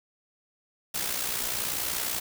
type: noise with amplitude modulation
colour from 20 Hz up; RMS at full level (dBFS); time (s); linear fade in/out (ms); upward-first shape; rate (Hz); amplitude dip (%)
white; -28; 0.94-2.2; 10; sine; 60.6; 55
effects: none